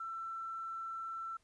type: tone with tanh clipping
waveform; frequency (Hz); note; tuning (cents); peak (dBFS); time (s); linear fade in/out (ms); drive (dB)
triangle; 1339; E6; +27; -39; 0-1.37; 5; 3
effects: pink hiss -74 dBFS RMS until 1.43 s + resampled to 24000 Hz